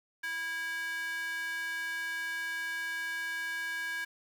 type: tone with high-pass filter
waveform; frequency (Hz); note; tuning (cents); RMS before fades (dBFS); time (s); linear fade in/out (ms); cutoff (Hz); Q
square; 327.5; E4; -11; -36; 0.23-4.05; 10; 1700; 5.1
effects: 10-bit